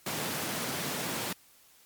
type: high-pass noise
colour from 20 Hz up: pink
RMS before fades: -34 dBFS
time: 0.06-1.33 s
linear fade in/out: 5 ms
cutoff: 130 Hz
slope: 24 dB/octave
effects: white hiss -60 dBFS RMS until 1.85 s + MP3 96 kbps